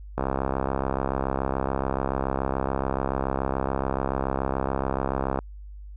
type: click train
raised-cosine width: 1 ms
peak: -11 dBFS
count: 350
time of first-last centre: 0.18-5.389 s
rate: 67 Hz
effects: added 50 Hz sine -38 dBFS peak until 5.96 s